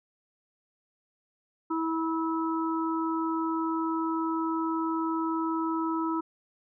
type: harmonic tone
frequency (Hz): 324.9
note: E4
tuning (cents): -25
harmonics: 1 / 3 / 4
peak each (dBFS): -28 / -33 / -34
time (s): 1.7-6.21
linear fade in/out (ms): 10
effects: none